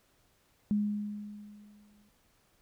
sine tone with exponential decay, 207.7 Hz, G#3, in tune, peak -24 dBFS, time 0.71-2.09 s, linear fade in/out 0 ms, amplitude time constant 300 ms, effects pink hiss -69 dBFS RMS until 2.61 s

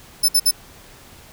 20% pulse tone bursts, 5274 Hz, E8, in tune, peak -7 dBFS, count 3, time 0.23-0.512 s, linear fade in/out 10 ms, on 56 ms, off 57 ms, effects pink hiss -45 dBFS RMS until 1.32 s

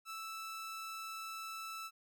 sawtooth tone, 1318.5 Hz, E6, in tune, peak -39 dBFS, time 0.05-1.91 s, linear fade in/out 50 ms, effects none

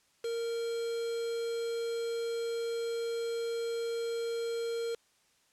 triangle tone with quantisation, 463.2 Hz, A#4, 11 cents flat, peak -30 dBFS, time 0.24-4.95 s, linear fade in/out 5 ms, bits 7, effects white hiss -69 dBFS RMS until 5.52 s + low-pass 9000 Hz 12 dB/octave

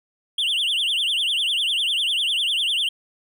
triangle tone with vibrato, 3136 Hz, G7, in tune, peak -18 dBFS, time 0.38-2.89 s, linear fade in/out 5 ms, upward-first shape triangle, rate 10 Hz, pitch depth 260 cents each way, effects none

